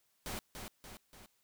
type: noise with echo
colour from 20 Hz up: pink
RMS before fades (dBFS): -41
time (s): 0.26-0.39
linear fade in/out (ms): 0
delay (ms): 290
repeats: 3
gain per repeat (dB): -5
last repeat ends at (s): 1.26
effects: white hiss -75 dBFS RMS until 1.43 s